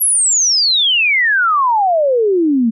sine exponential sweep, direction down, 11670 to 217.5 Hz, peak -10 dBFS, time 0-2.71 s, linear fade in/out 20 ms, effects none

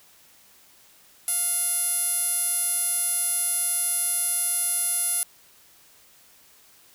sawtooth tone with band-pass filter, 698.5 Hz, F5, in tune, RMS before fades -25 dBFS, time 1.28-5.23 s, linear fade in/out 0 ms, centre 11000 Hz, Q 8.2, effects white hiss -55 dBFS RMS until 6.94 s

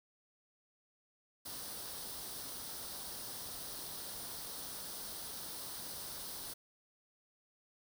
white noise with comb filter, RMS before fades -45 dBFS, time 1.45-6.54 s, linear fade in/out 10 ms, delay 0.21 ms, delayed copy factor +0.6, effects none

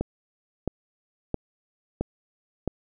click train, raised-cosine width 2 ms, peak -12 dBFS, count 5, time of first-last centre 0.01-2.677 s, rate 1.5 Hz, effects none

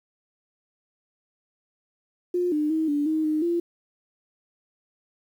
sine tone with pitch steps, 355.8 / 301 / 317.5 / 290.9 / 314.1 / 307.9 / 342.6 Hz, F4 / D4 / D#4 / D4 / D#4 / D#4 / F4, +32 / +43 / +35 / -16 / +16 / -18 / -33 cents, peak -21 dBFS, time 2.34-3.6 s, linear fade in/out 5 ms, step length 180 ms, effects 9-bit

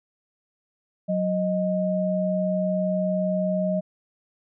sine tone pair together, 184.88 / 622.3 Hz, F#3 / D#5, -1 / 0 cents, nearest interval octave + major sixth, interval 2101 cents, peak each -24 dBFS, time 1.08-3.81 s, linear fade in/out 20 ms, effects none

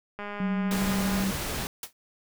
click train, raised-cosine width 0.5 ms, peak -22 dBFS, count 216, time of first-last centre 0.19-1.239 s, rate 205 Hz
sine tone with pitch glide, 191.1 to 192.99 Hz, G3 to G3, -44 to -27 cents, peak -25 dBFS, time 0.4-1.31 s, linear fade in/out 2 ms, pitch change +17 cents, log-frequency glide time 0.7-0.83 s
pink noise, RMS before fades -32 dBFS, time 0.71-1.67 s, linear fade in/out 0 ms
white noise with exponential decay, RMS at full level -31 dBFS, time 1.83-1.93 s, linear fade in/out 2 ms, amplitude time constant 20 ms
effects none

